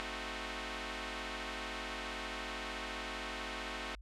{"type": "chord", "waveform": "5% pulse", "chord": "A diminished seventh", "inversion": "none", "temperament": "equal with one note detuned", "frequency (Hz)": [220, 261.6, 311.1, 368.9], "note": ["A3", "C4", "Eb4", "Gb4"], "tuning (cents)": [0, 0, 0, -5], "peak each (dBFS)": -34, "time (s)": [0, 3.95], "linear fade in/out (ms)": 0, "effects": ["added 50 Hz sine -49 dBFS peak until 4.01 s", "low-pass 6000 Hz 12 dB/octave"]}